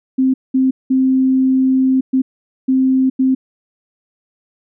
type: tone bursts at uneven times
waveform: sine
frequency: 261.9 Hz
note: C4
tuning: 2 cents sharp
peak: -10 dBFS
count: 6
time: 0.18-0.34 / 0.54-0.71 / 0.9-2.01 / 2.13-2.22 / 2.68-3.1 / 3.19-3.35 s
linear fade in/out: 10 ms
effects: none